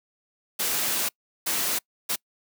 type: noise bursts at uneven times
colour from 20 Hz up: white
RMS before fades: -26 dBFS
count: 3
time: 0.59-1.09 / 1.46-1.79 / 2.09-2.16 s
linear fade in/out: 10 ms
effects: noise-tail reverb RT60 0.1 s tail -26 dB re dry + high-pass 150 Hz 12 dB/octave